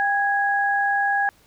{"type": "tone pair together", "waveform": "sine", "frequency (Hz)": [800, 1659.3], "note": ["G5", "G#6"], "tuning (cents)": [35, -2], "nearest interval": "octave + minor second", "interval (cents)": 1263, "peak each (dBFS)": -21, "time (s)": [0, 1.29], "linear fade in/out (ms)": 0, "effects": ["pink hiss -57 dBFS RMS until 1.46 s"]}